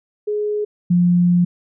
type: tone pair in turn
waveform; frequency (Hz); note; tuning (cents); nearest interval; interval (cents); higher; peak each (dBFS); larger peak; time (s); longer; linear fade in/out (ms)
sine; 418.9 / 176.13; G#4 / F3; +15 / +15; octave + minor third; 1500; first; -18 / -11; second; 0.27-0.65 / 0.9-1.45; second; 10
effects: none